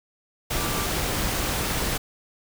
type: tone in noise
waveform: sine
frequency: 1174.7 Hz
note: D6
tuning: in tune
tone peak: -34 dBFS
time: 0.57-0.87 s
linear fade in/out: 10 ms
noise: pink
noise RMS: -26 dBFS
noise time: 0.5-1.98 s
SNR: -11 dB
effects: none